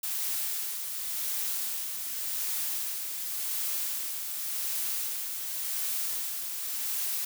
blue noise with tremolo, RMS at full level -31 dBFS, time 0.03-7.25 s, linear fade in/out 5 ms, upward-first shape sine, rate 0.89 Hz, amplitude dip 40%, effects none

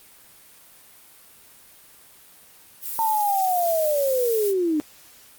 violet noise, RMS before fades -30 dBFS, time 2.81-4.54 s, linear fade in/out 50 ms
sine linear sweep, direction down, 911 to 293.7 Hz, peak -19 dBFS, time 2.99-4.8 s, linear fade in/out 0 ms
effects white hiss -50 dBFS RMS until 5.38 s + Opus 32 kbps

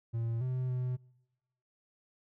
triangle tone with pitch steps, 115.3 / 127.9 / 126.1 Hz, A#2 / C3 / B2, -19 / -39 / +36 cents, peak -29 dBFS, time 0.13-0.97 s, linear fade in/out 20 ms, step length 280 ms, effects noise-tail reverb RT60 1.0 s tail -26 dB re dry

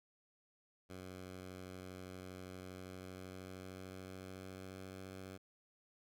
10% pulse tone with pitch glide, 92.5 to 94.66 Hz, F#2 to F#2, 0 to +40 cents, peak -40 dBFS, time 0.89-5.38 s, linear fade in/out 20 ms, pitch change +40 cents, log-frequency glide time 2.69-5.01 s, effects none

